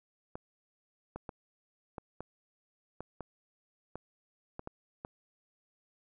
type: clicks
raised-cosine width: 1 ms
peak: -26 dBFS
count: 11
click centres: 0.355 / 1.16 / 1.292 / 1.982 / 2.206 / 3.006 / 3.207 / 3.956 / 4.594 / 4.674 / 5.049 s
effects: none